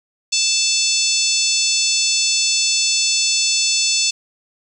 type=harmonic tone; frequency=880 Hz; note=A5; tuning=in tune; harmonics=3 / 4 / 5 / 6 / 7 / 8 / 9; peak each=-23 / -24 / -21 / -22 / -22 / -24 / -25 dBFS; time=0.32-4.11 s; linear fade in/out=10 ms; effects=8-bit